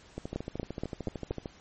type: two click trains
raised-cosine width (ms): 2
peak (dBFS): -22 / -18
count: 18 / 5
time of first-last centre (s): 0.18-1.458 / 0.36-1.31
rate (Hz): 13.3 / 4.21
effects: pink hiss -56 dBFS RMS until 1.6 s + MP3 32 kbps